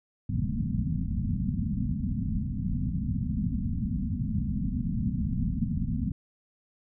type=low-pass noise; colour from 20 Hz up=white; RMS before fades=-29 dBFS; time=0.29-6.12 s; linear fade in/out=2 ms; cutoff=250 Hz; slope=96 dB/octave; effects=none